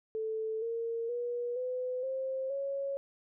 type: tone with pitch steps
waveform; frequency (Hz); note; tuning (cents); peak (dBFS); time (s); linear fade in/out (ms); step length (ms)
sine; 440 / 460.5 / 482 / 504.6 / 528.1 / 552.8; A4 / A#4 / B4 / B4 / C5 / C#5; 0 / -21 / -42 / +37 / +16 / -5; -32; 0.15-2.97; 0; 470
effects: none